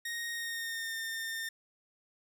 sawtooth tone with pitch glide, 1864.7 to 1812.7 Hz, A#6 to A#6, 0 to -49 cents, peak -32 dBFS, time 0.05-1.49 s, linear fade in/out 5 ms, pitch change -49 cents, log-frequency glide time 0.32-0.98 s, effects none

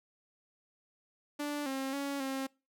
sawtooth tone with pitch steps, 292.5 / 267.9 / 280 / 267.9 Hz, D4 / C4 / C#4 / C4, -7 / +41 / +18 / +41 cents, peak -30 dBFS, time 1.39-2.47 s, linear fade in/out 10 ms, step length 270 ms, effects noise-tail reverb RT60 0.3 s tail -25 dB re dry

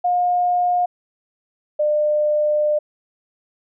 sine tone pair in turn, 714 / 600.4 Hz, F5 / D5, +38 / +38 cents, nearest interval minor third, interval 300 cents, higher first, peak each -15 dBFS, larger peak neither, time 0.04-0.86 / 1.79-2.79 s, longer second, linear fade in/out 10 ms, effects none

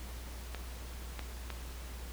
clicks, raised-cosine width 0.3 ms, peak -24 dBFS, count 3, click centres 0.547 / 1.193 / 1.503 s, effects added 60 Hz sine -42 dBFS peak until 2.12 s + pink hiss -50 dBFS RMS until 2.12 s

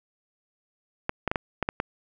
clicks, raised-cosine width 0.5 ms, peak -10 dBFS, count 7, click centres 1.094 / 1.277 / 1.315 / 1.358 / 1.627 / 1.689 / 1.801 s, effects none

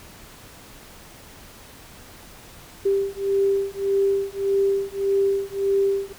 sine beating tone pair, 393.2 / 394.9 Hz, G4 / G4, +5 / +13 cents, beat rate 1.7 Hz, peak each -22 dBFS, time 2.85-6.13 s, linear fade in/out 10 ms, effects pink hiss -45 dBFS RMS until 6.18 s

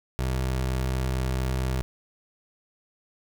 25% pulse tone, 64.4 Hz, C2, 27 cents flat, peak -21 dBFS, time 0.19-1.82 s, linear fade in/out 0 ms, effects none

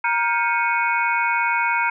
sine tone cluster, 940 / 1408 / 1577 / 2209 / 2483 Hz, A#5 / F6 / G6 / C#7 / D#7, +14 / +14 / +10 / -7 / -4 cents, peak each -21 / -25 / -27 / -24 / -27 dBFS, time 0.04-1.9 s, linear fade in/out 5 ms, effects none

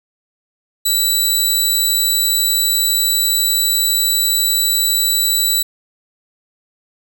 15% pulse tone, 3951 Hz, B7, in tune, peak -6 dBFS, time 0.85-5.63 s, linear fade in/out 10 ms, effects none

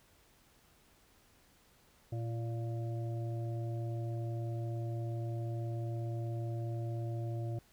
harmonic tone with a mistuned harmonic, 116.5 Hz, A#2, 1 cent flat, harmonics 1 / 3 / 5 / 6, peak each -35 / -45 / -49 / -51 dBFS, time 2.12-7.59 s, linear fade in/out 5 ms, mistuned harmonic 3, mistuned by -38 cents, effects pink hiss -66 dBFS RMS until 7.72 s

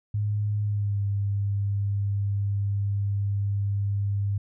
sine tone with pitch glide, 104.2 to 100.48 Hz, G#2 to G2, +6 to +43 cents, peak -23 dBFS, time 0.14-4.38 s, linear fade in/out 5 ms, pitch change -63 cents, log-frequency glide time 0.63-1.01 s, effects none

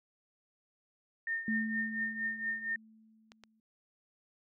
sine tone with tremolo, 1822 Hz, A#6, 40 cents flat, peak -30 dBFS, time 1.27-2.76 s, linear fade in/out 2 ms, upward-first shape triangle, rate 4.3 Hz, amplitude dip 80%
sine tone with exponential decay, 220 Hz, A3, in tune, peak -30 dBFS, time 1.48-3.6 s, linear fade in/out 2 ms, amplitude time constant 460 ms
clicks, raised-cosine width 0.2 ms, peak -34 dBFS, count 2, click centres 3.319 / 3.437 s
effects none

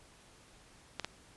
clicks, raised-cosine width 0.2 ms, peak -18 dBFS, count 2, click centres 0.997 / 1.046 s, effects pink hiss -60 dBFS RMS until 1.36 s + resampled to 24000 Hz

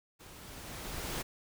pink noise with level ramp, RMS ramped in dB -53 to -36 dBFS, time 0.19-1.23 s, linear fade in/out 20 ms, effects none

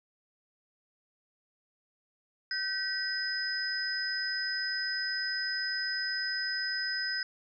sine tone cluster, 1538 / 1927 / 5030 Hz, G6 / B6 / D#8, -33 / -43 / +18 cents, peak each -34 / -39 / -33 dBFS, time 2.51-7.23 s, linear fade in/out 2 ms, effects none

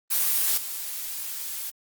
blue noise with level steps, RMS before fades -23 / -33 dBFS, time 0.1-1.71 s, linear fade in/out 20 ms, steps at 0.57 s, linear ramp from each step 10 ms, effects Opus 32 kbps

